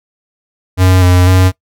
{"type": "tone with pitch steps", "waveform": "square", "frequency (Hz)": [92.6, 90.1, 92.7], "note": ["F#2", "F#2", "F#2"], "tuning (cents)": [2, -45, 4], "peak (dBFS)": -6, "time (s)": [0.77, 1.52], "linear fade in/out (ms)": 50, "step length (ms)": 250, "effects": ["noise-tail reverb RT60 0.1 s tail -19 dB re dry"]}